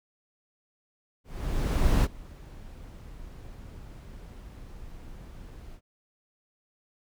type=noise with ADSR envelope; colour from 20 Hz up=brown; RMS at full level=-20 dBFS; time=1.24-5.81 s; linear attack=800 ms; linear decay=33 ms; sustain=-24 dB; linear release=67 ms; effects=none